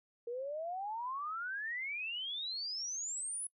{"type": "exponential sweep", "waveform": "sine", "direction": "up", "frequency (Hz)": [461.8, 10380], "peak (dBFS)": -37, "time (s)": [0.27, 3.47], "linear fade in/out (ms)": 5, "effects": ["noise-tail reverb RT60 0.1 s tail -24 dB re dry"]}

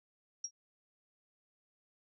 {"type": "tone with exponential decay", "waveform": "sine", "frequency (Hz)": 5640, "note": "F8", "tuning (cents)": 16, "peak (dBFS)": -32, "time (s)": [0.44, 0.51], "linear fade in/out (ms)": 5, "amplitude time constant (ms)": 15, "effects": []}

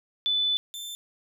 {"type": "tone pair in turn", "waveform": ["sine", "sawtooth"], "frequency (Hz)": [3496, 3549], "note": ["A7", "A7"], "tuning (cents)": [-12, 14], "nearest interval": "unison", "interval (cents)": 26, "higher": "second", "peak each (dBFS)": [-22, -32], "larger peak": "first", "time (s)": [[0.26, 0.57], [0.74, 0.95]], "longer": "first", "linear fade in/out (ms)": 0, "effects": []}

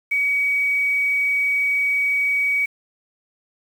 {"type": "tone with quantisation", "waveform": "sine", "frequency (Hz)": 2263, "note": "C#7", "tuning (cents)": 35, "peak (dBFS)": -17, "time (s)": [0.11, 2.66], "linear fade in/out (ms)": 10, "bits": 7, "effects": []}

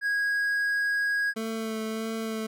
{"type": "tone", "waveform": "triangle", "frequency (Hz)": 1648, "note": "G#6", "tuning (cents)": -14, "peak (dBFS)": -22, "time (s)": [0.01, 1.34], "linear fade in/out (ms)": 50}
{"type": "tone with vibrato", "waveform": "25% pulse", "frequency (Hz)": 221.7, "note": "A3", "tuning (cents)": 13, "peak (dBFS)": -26, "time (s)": [1.36, 2.47], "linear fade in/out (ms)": 10, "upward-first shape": "sine", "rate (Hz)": 1.6, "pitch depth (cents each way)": 16}
{"effects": []}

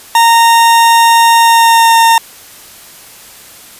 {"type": "tone with pitch glide", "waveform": "40% pulse", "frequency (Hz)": [924, 915], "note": ["A#5", "A#5"], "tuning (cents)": [-16, -32], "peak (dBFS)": -3, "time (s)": [0.15, 2.18], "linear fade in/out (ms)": 2, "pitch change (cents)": -16, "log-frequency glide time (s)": [1.39, 1.96], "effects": ["white hiss -35 dBFS RMS until 3.79 s", "resampled to 32000 Hz"]}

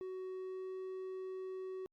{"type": "tone with pitch glide", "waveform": "triangle", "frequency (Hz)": [373.5, 375.7], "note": ["F#4", "F#4"], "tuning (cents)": [16, 26], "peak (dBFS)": -39, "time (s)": [0.01, 1.86], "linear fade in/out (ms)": 0, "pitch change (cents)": 10, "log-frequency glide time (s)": [0.29, 0.77], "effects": ["Opus 48 kbps"]}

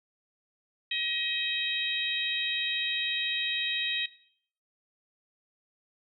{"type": "harmonic tone", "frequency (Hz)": 634, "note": "D#5", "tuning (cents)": 32, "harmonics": [3, 4, 5, 6], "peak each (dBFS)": [-37, -33, -33, -33], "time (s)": [0.91, 4.06], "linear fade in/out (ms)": 5, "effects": ["noise-tail reverb RT60 0.6 s tail -18 dB re dry"]}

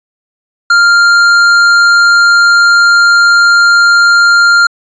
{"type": "tone with hard clipping", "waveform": "sine", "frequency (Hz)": 1396.9, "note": "F6", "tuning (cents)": 0, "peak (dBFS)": -5, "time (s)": [0.7, 4.67], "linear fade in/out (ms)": 5, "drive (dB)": 10, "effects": ["resampled to 16000 Hz"]}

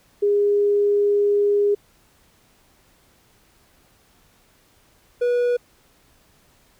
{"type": "tone pair in turn", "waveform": ["sine", "triangle"], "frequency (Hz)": [408.8, 486.1], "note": ["G#4", "B4"], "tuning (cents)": [-27, -28], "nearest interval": "minor third", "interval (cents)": 299, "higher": "second", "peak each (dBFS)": -15, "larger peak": "neither", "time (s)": [[0.22, 1.75], [5.21, 5.57]], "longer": "first", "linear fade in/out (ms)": 10, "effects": ["pink hiss -58 dBFS RMS until 6.79 s"]}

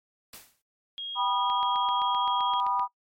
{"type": "noise with exponential decay", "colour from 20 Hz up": "white", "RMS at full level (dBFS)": -40, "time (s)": [0.33, 0.62], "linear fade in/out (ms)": 5, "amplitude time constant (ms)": 63}
{"type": "tone", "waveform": "sine", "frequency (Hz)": 3266, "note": "G#7", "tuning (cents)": -30, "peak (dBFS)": -33, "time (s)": [0.98, 2.6], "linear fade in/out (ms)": 0}
{"type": "chord", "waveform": "sine", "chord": "G augmented", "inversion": "none", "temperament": "just", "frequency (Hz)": [784, 980, 1225], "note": ["G5", "B5", "D#6"], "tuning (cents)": [0, -14, -27], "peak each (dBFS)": [-32, -26, -31], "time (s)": [1.15, 2.88], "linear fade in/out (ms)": 50}
{"type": "click train", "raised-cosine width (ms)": 0.3, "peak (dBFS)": -26, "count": 11, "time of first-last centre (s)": [1.5, 2.795], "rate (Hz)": 7.72}
{"effects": ["noise-tail reverb RT60 0.1 s tail -20 dB re dry", "MP3 64 kbps"]}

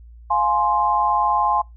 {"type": "chord", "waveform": "sine", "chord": "F minor", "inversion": "none", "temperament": "just", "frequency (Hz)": [698.5, 838.1, 1047.7], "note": ["F5", "Ab5", "C6"], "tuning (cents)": [0, 16, 2], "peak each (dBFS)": [-25, -19, -19], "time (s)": [0.3, 1.62], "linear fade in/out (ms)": 10, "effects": ["noise-tail reverb RT60 0.2 s tail -24 dB re dry", "added 58 Hz sine -40 dBFS peak until 1.76 s"]}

